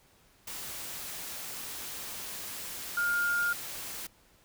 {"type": "tone in noise", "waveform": "sine", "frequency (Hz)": 1413, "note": "F6", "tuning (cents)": 20, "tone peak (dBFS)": -26, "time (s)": [2.97, 3.53], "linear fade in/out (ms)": 5, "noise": "white", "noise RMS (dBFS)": -40, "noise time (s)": [0.47, 4.07], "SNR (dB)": 11, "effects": ["pink hiss -63 dBFS RMS until 4.44 s"]}